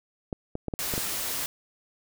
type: clicks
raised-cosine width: 2 ms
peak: -17 dBFS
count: 6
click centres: 0.328 / 0.554 / 0.683 / 0.738 / 0.938 / 0.979 s
type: noise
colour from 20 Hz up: white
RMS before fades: -31 dBFS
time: 0.79-1.46 s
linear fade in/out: 0 ms
effects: none